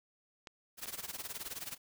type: clicks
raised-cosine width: 0.2 ms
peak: -29 dBFS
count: 2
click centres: 0.472 / 0.858 s
type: noise with tremolo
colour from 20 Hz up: white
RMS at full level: -40 dBFS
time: 0.77-1.78 s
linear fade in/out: 50 ms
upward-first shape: sine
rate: 19 Hz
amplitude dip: 85%
effects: none